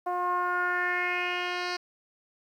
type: tone with low-pass filter sweep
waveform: 10% pulse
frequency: 357.2 Hz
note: F4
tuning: 39 cents sharp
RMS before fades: -29 dBFS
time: 0.06-1.77 s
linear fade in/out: 10 ms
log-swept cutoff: 840 to 4400 Hz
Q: 4.1
effects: 10-bit